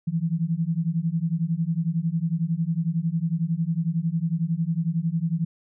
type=beating tone pair; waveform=sine; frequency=160 / 171 Hz; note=D#3 / F3; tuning=+49 / -36 cents; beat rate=11 Hz; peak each=-25 dBFS; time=0.07-5.45 s; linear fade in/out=10 ms; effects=none